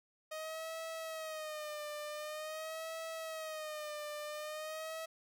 sawtooth tone with vibrato, 622.3 Hz, D#5, in tune, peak -37 dBFS, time 0.31-5.06 s, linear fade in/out 10 ms, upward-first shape sine, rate 0.46 Hz, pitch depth 74 cents each way, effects none

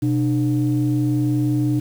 sine tone pair together, 125.83 / 300 Hz, B2 / D4, +33 / +37 cents, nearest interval octave + minor third, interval 1504 cents, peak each -18 dBFS, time 0.02-1.8 s, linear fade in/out 10 ms, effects tanh soft clip ceiling -11 dBFS + 7-bit

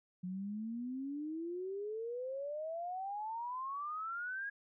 sine exponential sweep, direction up, 178.2 to 1661.2 Hz, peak -38 dBFS, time 0.23-4.5 s, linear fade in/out 10 ms, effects none

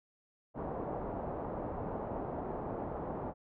white low-pass noise, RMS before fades -39 dBFS, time 0.54-3.34 s, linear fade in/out 50 ms, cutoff 840 Hz, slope 24 dB/octave, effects none

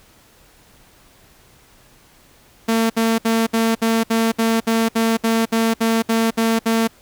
sawtooth tone bursts, 226.3 Hz, A3, 49 cents sharp, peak -11 dBFS, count 15, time 2.68-6.876 s, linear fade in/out 10 ms, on 220 ms, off 64 ms, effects pink hiss -51 dBFS RMS until 7.01 s

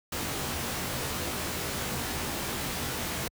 pink noise with comb filter, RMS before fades -32 dBFS, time 0.12-3.28 s, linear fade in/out 5 ms, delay 19 ms, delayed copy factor -0.95, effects high-pass 60 Hz 12 dB/octave

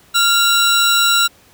35% pulse tone pair together, 1387 / 3918 Hz, F6 / B7, -12 / -15 cents, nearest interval octave + tritone, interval 1797 cents, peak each -12 dBFS, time 0.14-1.28 s, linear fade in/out 20 ms, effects pink hiss -49 dBFS RMS until 1.53 s + high-pass 60 Hz 12 dB/octave

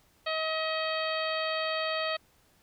harmonic tone, 635 Hz, D#5, 35 cents sharp, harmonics 1 / 2 / 3 / 4 / 5 / 6 / 7, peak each -32 / -35 / -37 / -38 / -39 / -40 / -40 dBFS, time 0.26-2.17 s, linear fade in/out 10 ms, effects pink hiss -65 dBFS RMS until 2.62 s

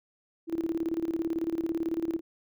sine tone with tremolo, 329.6 Hz, E4, in tune, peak -25 dBFS, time 0.47-2.21 s, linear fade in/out 50 ms, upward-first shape square, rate 18 Hz, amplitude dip 75%, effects none

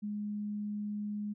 sine tone, 208 Hz, G#3, 3 cents sharp, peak -34 dBFS, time 0.02-1.34 s, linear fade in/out 20 ms, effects none

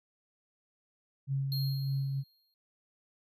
sine tone with tremolo, 136.6 Hz, C#3, 25 cents flat, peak -28 dBFS, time 1.27-2.24 s, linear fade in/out 50 ms, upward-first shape sine, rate 3.3 Hz, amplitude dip 30%
square tone with exponential decay, 4237 Hz, C8, 21 cents sharp, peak -35 dBFS, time 1.52-2.54 s, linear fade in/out 1 ms, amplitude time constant 220 ms
effects none

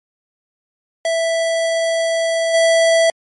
square tone with level steps, 659.3 Hz, E5, in tune, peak -16 / -11 dBFS, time 1.05-3.1 s, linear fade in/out 2 ms, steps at 2.53 s, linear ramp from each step 20 ms, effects MP3 48 kbps

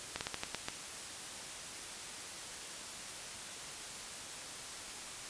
slowing click train, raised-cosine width 0.2 ms, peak -18 dBFS, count 7, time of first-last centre 0.16-0.685 s, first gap 49 ms, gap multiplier 1.23, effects white hiss -45 dBFS RMS until 5.29 s + resampled to 22050 Hz

